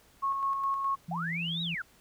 sine tone with tremolo, 1095 Hz, C#6, 22 cents flat, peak -26 dBFS, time 0.22-0.96 s, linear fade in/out 20 ms, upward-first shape square, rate 4.8 Hz, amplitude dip 35%
sine tone with vibrato, 167.9 Hz, E3, 32 cents sharp, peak -34 dBFS, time 1.08-1.75 s, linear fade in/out 10 ms, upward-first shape sine, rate 4 Hz, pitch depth 21 cents each way
sine linear two-way sweep, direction up then down, 676 to 3900 to 1327 Hz, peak -32 dBFS, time 1.11-1.82 s, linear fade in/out 5 ms, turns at 1.62 s
effects pink hiss -61 dBFS RMS until 2 s

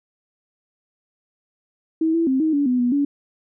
sine tone with pitch steps, 321.4 / 332.2 / 263.5 / 315.3 / 285.8 / 250.1 / 244.1 / 284.5 Hz, E4 / E4 / C4 / D#4 / D4 / B3 / B3 / C#4, -44 / +13 / +12 / +23 / -47 / +22 / -20 / +45 cents, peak -16 dBFS, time 2.01-3.05 s, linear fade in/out 5 ms, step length 130 ms, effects none

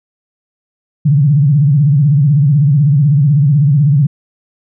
sine tone with vibrato, 143.7 Hz, D3, 37 cents flat, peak -6 dBFS, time 1.05-4.07 s, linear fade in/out 10 ms, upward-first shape sine, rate 16 Hz, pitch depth 160 cents each way, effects none

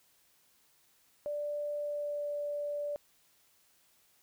sine tone with pitch glide, 587.3 to 583.6 Hz, D5 to D5, 0 to -11 cents, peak -33 dBFS, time 1.26-2.96 s, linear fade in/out 0 ms, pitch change -11 cents, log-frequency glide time 1.75-2.29 s, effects white hiss -68 dBFS RMS until 4.22 s

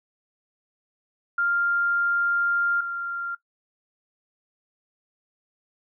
sine tone pair in turn, 1396.9 / 1388.9 Hz, F6 / F6, 0 / -10 cents, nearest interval unison, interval 10 cents, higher first, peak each -20 / -27 dBFS, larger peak first, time 1.38-2.81 / 2.81-3.35 s, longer first, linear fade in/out 5 ms, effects noise-tail reverb RT60 0.1 s tail -18 dB re dry

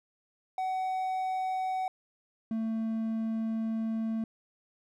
triangle tone pair in turn, 751 / 223.3 Hz, F#5 / A3, +26 / +26 cents, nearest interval octave + major sixth, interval 2100 cents, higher first, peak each -27 dBFS, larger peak neither, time 0.58-1.88 / 2.51-4.24 s, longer second, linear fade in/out 2 ms, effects none

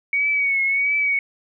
sine tone with vibrato, 2237 Hz, C#7, 15 cents sharp, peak -17 dBFS, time 0.13-1.19 s, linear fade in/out 2 ms, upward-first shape triangle, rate 1.5 Hz, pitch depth 61 cents each way, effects none

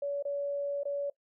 sine tone with dropouts, 568 Hz, C#5, 42 cents sharp, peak -30 dBFS, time 0.02-1.1 s, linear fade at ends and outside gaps 5 ms, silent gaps 0.226-0.251 / 0.834-0.853 s, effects noise-tail reverb RT60 0.1 s tail -20 dB re dry

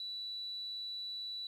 sine tone, 3951 Hz, B7, in tune, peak -39 dBFS, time 0-1.47 s, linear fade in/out 2 ms, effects 11-bit

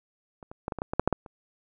clicks, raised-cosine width 1 ms, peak -30 / -27 / -16 / -17 / -20 / -15 / -15 / -6 / -7 / -10 / -29 dBFS, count 11, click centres 0.428 / 0.515 / 0.681 / 0.722 / 0.787 / 0.819 / 0.935 / 0.996 / 1.076 / 1.127 / 1.262 s, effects none

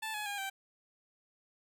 15% pulse tone with pitch steps, 878 / 843.7 / 810.7 / 779.1 Hz, A5 / G#5 / G#5 / G5, -4 / +27 / -42 / -11 cents, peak -30 dBFS, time 0.02-0.5 s, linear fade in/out 10 ms, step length 120 ms, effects none

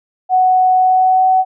sine tone with pitch glide, 742 to 751.1 Hz, F#5 to F#5, +5 to +26 cents, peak -8 dBFS, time 0.29-1.45 s, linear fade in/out 50 ms, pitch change +21 cents, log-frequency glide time 0.76-1.31 s, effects none

